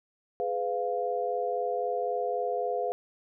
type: chord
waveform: sine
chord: F diminished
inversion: first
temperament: just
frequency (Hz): 419.1 / 502.9 / 698.5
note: Ab4 / Cb5 / F5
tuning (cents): +16 / +31 / 0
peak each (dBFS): -33 / -31 / -31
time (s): 0.4-2.92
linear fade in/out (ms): 0
effects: none